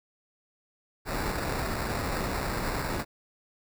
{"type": "noise with sample-and-hold", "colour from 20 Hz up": "pink", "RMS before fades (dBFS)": -31, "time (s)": [1.05, 3.05], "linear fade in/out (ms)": 50, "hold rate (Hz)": 3150, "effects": []}